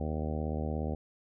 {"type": "harmonic tone", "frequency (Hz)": 77, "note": "D#2", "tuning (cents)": -17, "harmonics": [1, 2, 3, 4, 5, 6, 7, 8, 9, 10], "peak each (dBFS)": [-34, -38, -38, -43, -44, -43, -43, -46, -48, -46], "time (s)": [0, 0.95], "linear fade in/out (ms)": 5, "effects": []}